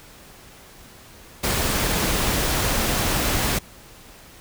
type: noise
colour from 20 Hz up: pink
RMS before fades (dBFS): -22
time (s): 1.43-3.59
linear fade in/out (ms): 10
effects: pink hiss -46 dBFS RMS until 4.4 s